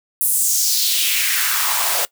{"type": "noise with high-pass filter sweep", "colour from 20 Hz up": "white", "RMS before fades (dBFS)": -18, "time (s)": [0.21, 2.05], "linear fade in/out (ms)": 0, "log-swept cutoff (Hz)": [11000, 560], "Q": 2.4, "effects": ["noise-tail reverb RT60 0.1 s tail -20 dB re dry"]}